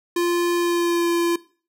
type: tone with pitch glide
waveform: square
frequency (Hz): 347.3 to 341.9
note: F4 to F4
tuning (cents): -10 to -37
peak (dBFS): -19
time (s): 0.16-1.36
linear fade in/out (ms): 5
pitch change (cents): -27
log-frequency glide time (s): 0.56-1.08
effects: noise-tail reverb RT60 0.4 s tail -19 dB re dry